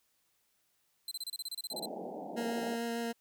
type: tone bursts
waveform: sawtooth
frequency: 4078 Hz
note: C8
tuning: 45 cents flat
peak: -34 dBFS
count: 13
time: 1.08-1.857 s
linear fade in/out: 2 ms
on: 33 ms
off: 29 ms
type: band-pass noise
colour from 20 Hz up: white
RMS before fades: -42 dBFS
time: 1.7-2.78 s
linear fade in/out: 50 ms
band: 170 to 840 Hz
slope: 96 dB/octave
type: tone with vibrato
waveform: 20% pulse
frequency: 233.1 Hz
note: A#3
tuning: in tune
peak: -29 dBFS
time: 2.36-3.13 s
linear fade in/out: 20 ms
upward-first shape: sine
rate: 6.7 Hz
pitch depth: 10 cents each way
effects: white hiss -75 dBFS RMS until 3.2 s